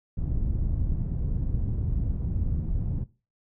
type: low-pass noise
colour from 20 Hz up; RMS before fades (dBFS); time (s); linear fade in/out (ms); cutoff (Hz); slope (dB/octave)
pink; -27; 0.17-3.04; 10; 130; 12
effects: noise-tail reverb RT60 0.3 s tail -18 dB re dry